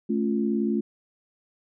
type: chord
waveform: sine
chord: A augmented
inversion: none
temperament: equal with one note detuned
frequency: 218.6 / 277.2 / 349.2 Hz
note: A3 / C#4 / E#4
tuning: -11 / 0 / 0 cents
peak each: -24 / -29 / -28 dBFS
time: 0.09-0.81 s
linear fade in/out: 10 ms
effects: none